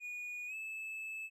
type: tone with pitch glide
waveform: triangle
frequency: 2453 to 2614 Hz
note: D#7 to E7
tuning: -25 to -15 cents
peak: -39 dBFS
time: 0-1.3 s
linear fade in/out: 50 ms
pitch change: +110 cents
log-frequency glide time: 0.47-0.55 s
effects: none